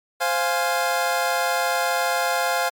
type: chord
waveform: 25% pulse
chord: F minor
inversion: second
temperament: equal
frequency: 523.3 / 698.5 / 830.6 Hz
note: C5 / F5 / Ab5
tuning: 0 / 0 / 0 cents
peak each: -22 / -19 / -22 dBFS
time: 0.2-2.7 s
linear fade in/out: 20 ms
effects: MP3 96 kbps